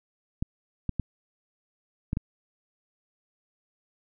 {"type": "clicks", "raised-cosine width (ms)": 5, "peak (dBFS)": -15, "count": 5, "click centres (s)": [0.425, 0.893, 0.997, 2.131, 2.171], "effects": []}